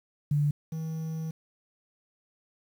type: tone pair in turn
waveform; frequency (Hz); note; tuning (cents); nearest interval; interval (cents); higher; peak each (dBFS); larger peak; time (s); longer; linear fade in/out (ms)
sine / triangle; 146.4 / 160.03; D3 / D#3; -5 / +49; major second; 154; second; -22 / -29; first; 0.31-0.51 / 0.72-1.31; second; 5
effects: 9-bit

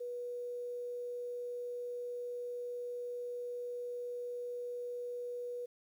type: tone with quantisation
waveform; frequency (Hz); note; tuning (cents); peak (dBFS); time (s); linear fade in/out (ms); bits
sine; 486.7; B4; -25; -38; 0-5.66; 10; 11
effects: none

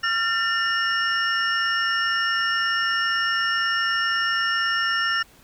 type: tone cluster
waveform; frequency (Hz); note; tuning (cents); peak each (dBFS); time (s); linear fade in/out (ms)
sine; 1374 / 1798 / 2861 / 5420; F6 / A6 / F7 / E8; -29 / +37 / +41 / +47; -24 / -23 / -28 / -29; 0.03-5.23; 10
effects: tanh soft clip ceiling -11 dBFS + pink hiss -53 dBFS RMS until 5.43 s

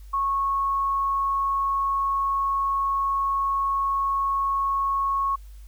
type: tone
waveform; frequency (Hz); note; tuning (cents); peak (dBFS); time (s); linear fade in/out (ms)
sine; 1100; C#6; -14; -21; 0.13-5.36; 10
effects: added 50 Hz sine -40 dBFS peak until 5.67 s + white hiss -60 dBFS RMS until 5.67 s

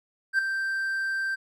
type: tone with ADSR envelope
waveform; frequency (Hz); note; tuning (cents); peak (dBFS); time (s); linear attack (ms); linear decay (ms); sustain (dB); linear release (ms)
triangle; 1568; G6; 0; -15; 0.33-1.36; 58; 3; -9; 20
effects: tanh soft clip ceiling -12 dBFS

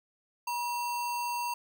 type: tone with sample-and-hold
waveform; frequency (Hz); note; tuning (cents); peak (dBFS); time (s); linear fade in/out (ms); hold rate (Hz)
sine; 960; B5; -49; -30; 0.47-1.54; 5; 3675
effects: none

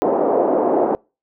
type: band-pass noise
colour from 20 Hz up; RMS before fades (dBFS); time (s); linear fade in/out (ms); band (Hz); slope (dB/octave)
pink; -17; 0.02-0.95; 0; 320 to 740; 24
effects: noise-tail reverb RT60 0.3 s tail -26 dB re dry

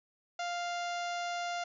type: harmonic tone with a mistuned harmonic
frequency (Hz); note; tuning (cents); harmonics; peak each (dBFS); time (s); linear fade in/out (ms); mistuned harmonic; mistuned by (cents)
698.5; F5; 0; 1 / 2 / 3 / 4 / 5 / 6 / 7 / 8 / 9 / 10; -35 / -41 / -45 / -47 / -49 / -51 / -52 / -53 / -54 / -55; 0.39-1.64; 5; 9; -15
effects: none

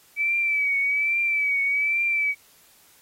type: tone with vibrato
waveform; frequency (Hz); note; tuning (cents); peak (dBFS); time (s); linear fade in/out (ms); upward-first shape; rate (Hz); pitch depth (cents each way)
sine; 2298; D7; -38; -20; 0.16-2.35; 50; triangle; 1.2; 62
effects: white hiss -56 dBFS RMS until 3.01 s + AAC 48 kbps

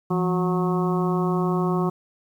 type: harmonic tone with a mistuned harmonic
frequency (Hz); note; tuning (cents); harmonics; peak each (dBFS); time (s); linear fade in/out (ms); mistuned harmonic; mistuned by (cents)
182.7; F#3; -22; 1 / 2 / 3 / 4 / 5 / 6 / 7; -22 / -25 / -38 / -32 / -35 / -30 / -37; 0.1-1.9; 10; 1; -110
effects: 9-bit

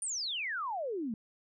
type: exponential sweep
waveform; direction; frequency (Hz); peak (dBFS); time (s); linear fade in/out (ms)
sine; down; 9520 to 207.7; -33; 0.02-1.14; 2
effects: none

